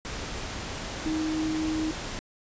sine tone in noise, 314 Hz, D#4, 16 cents sharp, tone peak -26 dBFS, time 1.06-1.91 s, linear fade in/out 0 ms, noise pink, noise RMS -35 dBFS, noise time 0.05-2.19 s, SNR +6 dB, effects resampled to 16000 Hz

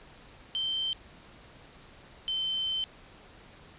sine tone pair in turn, 3114 / 3085 Hz, G7 / G7, -12 / -28 cents, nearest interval unison, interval 16 cents, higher first, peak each -28 dBFS, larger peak neither, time 0.55-0.93 / 2.28-2.84 s, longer second, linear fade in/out 0 ms, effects pink hiss -53 dBFS RMS until 3.78 s + resampled to 8000 Hz

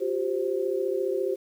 sine chord, F suspended second, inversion none, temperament equal with one note detuned, 357.4 / 392 / 523.3 Hz, F4 / G4 / C5, +40 / 0 / 0 cents, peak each -30 / -27 / -30 dBFS, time 0-1.36 s, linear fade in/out 20 ms, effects 9-bit

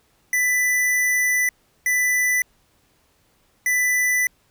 square tone bursts at uneven times, 1989 Hz, B6, 12 cents sharp, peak -18 dBFS, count 3, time 0.33-1.49 / 1.86-2.42 / 3.66-4.27 s, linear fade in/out 2 ms, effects pink hiss -62 dBFS RMS until 4.5 s

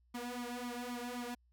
sawtooth tone with flanger, 243.6 Hz, B3, 24 cents flat, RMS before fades -42 dBFS, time 0.14-1.35 s, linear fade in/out 10 ms, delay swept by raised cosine 0.89 to 2.99 ms, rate 3.8 Hz, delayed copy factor +0.8, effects added 60 Hz sine -67 dBFS peak until 1.52 s

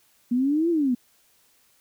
sine exponential two-way sweep, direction up then down, 236.2 to 348.4 to 236.2 Hz, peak -19 dBFS, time 0.31-0.95 s, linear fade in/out 10 ms, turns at 0.7 s, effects white hiss -62 dBFS RMS until 1.8 s

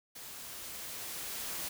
white noise with level ramp, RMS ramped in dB -47 to -38 dBFS, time 0.15-1.69 s, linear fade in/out 10 ms, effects none

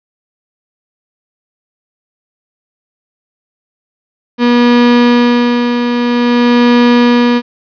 35% pulse tone with tremolo, 241.3 Hz, B3, 40 cents flat, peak -3 dBFS, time 4.38-7.42 s, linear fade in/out 50 ms, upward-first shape sine, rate 0.51 Hz, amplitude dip 50%, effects resampled to 11025 Hz + 7-bit

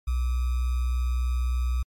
sine tone with sample-and-hold, 61.74 Hz, B1, in tune, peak -22 dBFS, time 0.07-1.83 s, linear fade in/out 10 ms, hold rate 1225 Hz, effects MP3 64 kbps

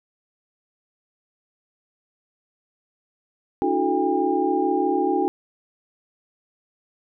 sine tone cluster, 286.5 / 320.2 / 365 / 431.7 / 804 Hz, D4 / D#4 / F#4 / A4 / G5, -43 / +50 / -24 / -33 / +44 cents, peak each -26 / -26 / -23 / -28 / -24 dBFS, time 3.62-5.28 s, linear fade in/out 0 ms, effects none

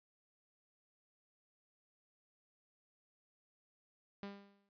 sawtooth tone with exponential decay, 200 Hz, G3, 35 cents sharp, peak -38 dBFS, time 4.23-4.69 s, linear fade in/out 0 ms, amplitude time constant 100 ms, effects noise-tail reverb RT60 0.1 s tail -21 dB re dry + resampled to 11025 Hz

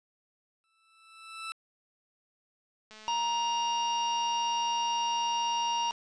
20% pulse tone with exponential growth, 1321 Hz, E6, 3 cents sharp, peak -29 dBFS, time 0.64-1.52 s, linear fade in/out 0 ms, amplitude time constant 190 ms
click train, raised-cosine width 0.2 ms, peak -33 dBFS, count 651, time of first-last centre 2.91-5.919 s, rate 216 Hz
harmonic tone, 939 Hz, A#5, 12 cents sharp, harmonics 1 / 3 / 4 / 5 / 6, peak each -28 / -34 / -46 / -48 / -41 dBFS, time 3.08-5.91 s, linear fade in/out 0 ms
effects resampled to 22050 Hz

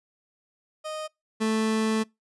30% pulse tone pair in turn, 620 / 219.7 Hz, D#5 / A3, -6 / -2 cents, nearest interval octave + tritone, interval 1796 cents, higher first, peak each -29 / -20 dBFS, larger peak second, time 0.84-1.08 / 1.4-2.04 s, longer second, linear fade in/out 20 ms, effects noise-tail reverb RT60 0.2 s tail -25 dB re dry + resampled to 24000 Hz

